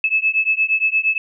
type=beating tone pair; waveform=sine; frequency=2600 / 2608.6 Hz; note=E7 / E7; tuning=-24 / -19 cents; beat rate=8.6 Hz; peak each=-18 / -18 dBFS; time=0.04-1.18 s; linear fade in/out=2 ms; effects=none